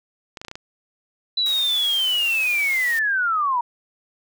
clicks, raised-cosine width 0.2 ms, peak -17 dBFS, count 6, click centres 0.372 / 0.415 / 0.449 / 0.483 / 0.514 / 0.555 s
sine linear sweep, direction down, 3995 to 931 Hz, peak -18 dBFS, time 1.37-3.61 s, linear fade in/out 5 ms
white high-pass noise, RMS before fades -35 dBFS, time 1.46-2.99 s, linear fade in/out 0 ms, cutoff 490 Hz, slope 24 dB/octave
effects none

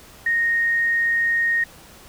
sine tone, 1859 Hz, A#6, 5 cents flat, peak -17 dBFS, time 0.26-1.64 s, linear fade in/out 5 ms, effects pink hiss -46 dBFS RMS until 2.08 s

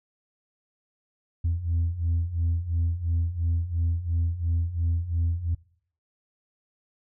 sine beating tone pair, 82.41 / 85.31 Hz, E2 / F2, 0 / -40 cents, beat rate 2.9 Hz, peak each -27 / -23 dBFS, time 1.44-5.55 s, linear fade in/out 10 ms, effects noise-tail reverb RT60 0.6 s tail -24 dB re dry + tanh soft clip ceiling -19 dBFS

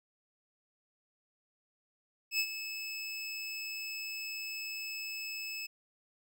25% pulse tone with ADSR envelope, 2603 Hz, E7, 22 cents flat, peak -23 dBFS, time 2.31-5.67 s, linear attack 83 ms, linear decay 64 ms, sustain -11 dB, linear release 14 ms, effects none

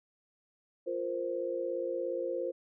sine chord, F suspended fourth, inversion none, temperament equal, 349.2 / 466.2 / 523.3 Hz, F4 / Bb4 / C5, 0 / 0 / 0 cents, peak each -37 / -38 / -34 dBFS, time 0.86-2.52 s, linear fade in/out 20 ms, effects none

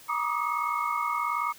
sine tone cluster, 953 / 1151 / 1192 / 1251 / 2186 Hz, A#5 / D6 / D6 / D#6 / C#7, +38 / -35 / +25 / +9 / -25 cents, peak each -32 / -34 / -31 / -31 / -36 dBFS, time 0.08-1.53 s, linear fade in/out 20 ms, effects white hiss -51 dBFS RMS until 1.58 s

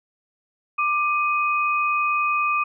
sine tone pair together, 1185 / 2511 Hz, D6 / D#7, +15 / +15 cents, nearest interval octave + minor second, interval 1300 cents, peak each -20 / -24 dBFS, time 0.78-2.64 s, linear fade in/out 10 ms, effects none

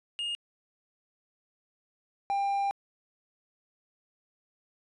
triangle tone pair in turn, 2842 / 796 Hz, F7 / G5, +30 / +26 cents, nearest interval octave + minor seventh, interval 2204 cents, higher first, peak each -29 / -24 dBFS, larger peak second, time 0.19-0.35 / 2.3-2.71 s, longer second, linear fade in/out 0 ms, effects resampled to 24000 Hz

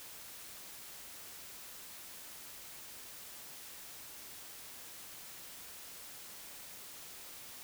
silence, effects white hiss -50 dBFS RMS until 7.63 s

